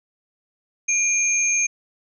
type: tone pair together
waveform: sine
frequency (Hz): 2400 / 6407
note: D7 / G8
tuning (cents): +37 / +37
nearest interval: octave + perfect fourth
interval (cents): 1700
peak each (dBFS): -22 / -19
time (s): 0.88-1.67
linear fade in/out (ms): 10
effects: none